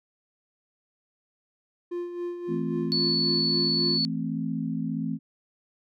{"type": "tone with tremolo", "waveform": "triangle", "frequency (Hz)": 350, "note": "F4", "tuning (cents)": 4, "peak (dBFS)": -26, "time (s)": [1.91, 3.98], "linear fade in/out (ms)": 10, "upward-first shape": "sine", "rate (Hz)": 3.7, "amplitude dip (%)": 55}
{"type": "chord", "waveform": "sine", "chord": "A minor", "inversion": "second", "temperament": "equal", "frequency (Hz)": [164.81, 220, 261.6], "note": ["E3", "A3", "C4"], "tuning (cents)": [0, 0, 0], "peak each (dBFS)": -31, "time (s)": [2.47, 5.19], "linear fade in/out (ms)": 50}
{"type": "tone", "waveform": "sine", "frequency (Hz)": 4435, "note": "C#8", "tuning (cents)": 0, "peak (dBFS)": -23, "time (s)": [2.92, 4.05], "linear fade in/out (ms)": 0}
{"effects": []}